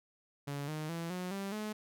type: tone with pitch steps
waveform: sawtooth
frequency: 142.3 / 154.29 / 167.28 / 181.37 / 196.65 / 213.2 Hz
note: C#3 / D#3 / E3 / F#3 / G3 / G#3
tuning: +46 / -14 / +26 / -34 / +6 / +46 cents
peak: -33 dBFS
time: 0.47-1.73 s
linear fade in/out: 10 ms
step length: 210 ms
effects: none